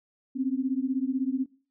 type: beating tone pair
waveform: sine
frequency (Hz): 255.7 / 271.7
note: C4 / C#4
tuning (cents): -40 / -35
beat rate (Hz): 16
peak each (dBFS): -28 / -28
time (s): 0.35-1.46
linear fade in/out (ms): 20
effects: noise-tail reverb RT60 0.4 s tail -19 dB re dry